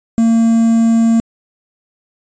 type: tone with quantisation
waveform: triangle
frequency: 228 Hz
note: A#3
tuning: 38 cents flat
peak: -6 dBFS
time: 0.18-1.2 s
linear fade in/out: 0 ms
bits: 5
effects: resampled to 16000 Hz